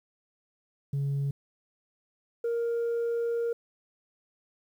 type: tone pair in turn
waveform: sine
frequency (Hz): 140 / 467.4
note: C#3 / A#4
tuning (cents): +18 / +5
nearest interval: octave + major sixth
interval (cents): 2087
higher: second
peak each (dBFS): -24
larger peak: neither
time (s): 0.93-1.31 / 2.44-3.53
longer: second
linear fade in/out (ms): 5
effects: tanh soft clip ceiling -25 dBFS + 10-bit